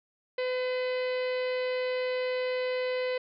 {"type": "harmonic tone", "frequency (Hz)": 506, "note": "B4", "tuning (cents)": 42, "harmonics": [1, 2, 3, 4, 5, 6, 7, 8, 9, 10], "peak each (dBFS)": [-28, -43, -45, -39, -44, -46, -56, -47, -52, -59], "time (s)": [0.38, 3.18], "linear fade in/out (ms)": 5, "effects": []}